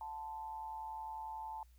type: tone with amplitude modulation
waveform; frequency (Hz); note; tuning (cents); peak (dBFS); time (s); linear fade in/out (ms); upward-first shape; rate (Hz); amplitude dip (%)
sine; 880; A5; 0; -39; 0.01-1.63; 2; sine; 151; 60
effects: added 60 Hz sine -60 dBFS peak until 1.78 s + white hiss -75 dBFS RMS until 1.78 s